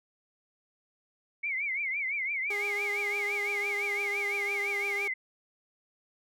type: tone with vibrato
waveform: sine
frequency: 2200 Hz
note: C#7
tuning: 14 cents flat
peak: -29 dBFS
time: 1.43-5.14 s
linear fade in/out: 10 ms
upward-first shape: triangle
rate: 5.9 Hz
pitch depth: 160 cents each way
type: tone with pitch glide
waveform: sawtooth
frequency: 408.6 to 403.4 Hz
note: G#4 to G4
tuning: -28 to +50 cents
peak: -32 dBFS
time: 2.5-5.08 s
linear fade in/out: 5 ms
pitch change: -22 cents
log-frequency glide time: 3.3-4.81 s
effects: none